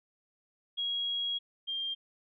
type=tone pair in turn; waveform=sine; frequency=3300 / 3195 Hz; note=G#7 / G7; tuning=-12 / +32 cents; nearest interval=minor second; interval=56 cents; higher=first; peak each=-30 / -32 dBFS; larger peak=first; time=0.77-1.39 / 1.67-1.95 s; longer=first; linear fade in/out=20 ms; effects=none